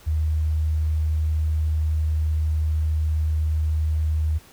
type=tone; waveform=sine; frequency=77.78 Hz; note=D#2; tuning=in tune; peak=-19 dBFS; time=0.06-4.39 s; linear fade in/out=20 ms; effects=pink hiss -50 dBFS RMS until 4.52 s